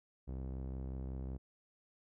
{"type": "tone with low-pass filter", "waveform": "sawtooth", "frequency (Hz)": 65.41, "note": "C2", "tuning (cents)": 0, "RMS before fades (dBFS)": -42, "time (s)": [0.27, 1.38], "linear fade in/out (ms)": 20, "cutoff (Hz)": 500, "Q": 0.62, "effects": []}